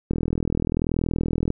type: click train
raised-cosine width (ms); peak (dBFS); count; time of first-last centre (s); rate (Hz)
3; -10; 58; 0.11-1.504; 40.9
effects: none